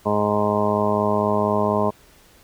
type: harmonic tone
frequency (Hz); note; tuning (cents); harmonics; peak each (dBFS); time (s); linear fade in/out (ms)
104.2; G#2; +6; 1 / 2 / 3 / 4 / 5 / 6 / 7 / 8 / 9 / 10; -29 / -24 / -32 / -24 / -31 / -23 / -33 / -30 / -27 / -26; 0.05-1.91; 20
effects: pink hiss -52 dBFS RMS until 2.43 s